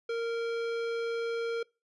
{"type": "tone with hard clipping", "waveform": "sine", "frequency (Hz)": 463, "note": "A#4", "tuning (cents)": -12, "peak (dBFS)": -32, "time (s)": [0.09, 1.63], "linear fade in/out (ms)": 5, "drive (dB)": 15, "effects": ["noise-tail reverb RT60 0.3 s tail -26 dB re dry", "resampled to 24000 Hz"]}